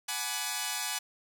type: chord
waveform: 5% pulse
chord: G# half-diminished seventh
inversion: third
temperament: equal with one note detuned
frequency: 740 / 844.6 / 987.8 / 1174.7 Hz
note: F#5 / G#5 / B5 / D6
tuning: 0 / +29 / 0 / 0 cents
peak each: -27 / -23 / -27 / -27 dBFS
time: 0.08-0.99 s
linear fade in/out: 10 ms
effects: none